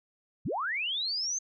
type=linear sweep; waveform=sine; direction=up; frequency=69.3 to 6380 Hz; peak=-29 dBFS; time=0.45-1.39 s; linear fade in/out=10 ms; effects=none